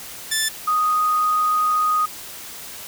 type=tone pair in turn; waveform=10% pulse / sine; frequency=1759 / 1243.8 Hz; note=A6 / D#6; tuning=-1 / -1 cents; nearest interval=tritone; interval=600 cents; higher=first; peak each=-10 / -16 dBFS; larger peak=first; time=0.31-0.49 / 0.67-2.06 s; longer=second; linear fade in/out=10 ms; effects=white hiss -36 dBFS RMS until 2.87 s